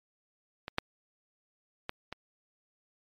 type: clicks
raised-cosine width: 0.3 ms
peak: -21 / -11 / -18 / -22 dBFS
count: 4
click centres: 0.681 / 0.784 / 1.894 / 2.126 s
effects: MP3 64 kbps